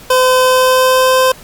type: tone with pitch glide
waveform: 25% pulse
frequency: 511 to 516.9 Hz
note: C5 to C5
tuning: -41 to -21 cents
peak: -4 dBFS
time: 0.1-1.32 s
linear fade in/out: 5 ms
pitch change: +20 cents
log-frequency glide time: 0.4-1.17 s
effects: pink hiss -37 dBFS RMS until 1.43 s + Opus 48 kbps